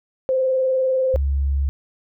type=tone with vibrato; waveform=sine; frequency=521 Hz; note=C5; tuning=7 cents flat; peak=-16 dBFS; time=0.29-1.16 s; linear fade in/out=0 ms; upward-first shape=sine; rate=20 Hz; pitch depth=32 cents each way
type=tone; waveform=sine; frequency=69.3 Hz; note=C#2; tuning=in tune; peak=-17 dBFS; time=1.14-1.69 s; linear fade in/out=0 ms
effects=none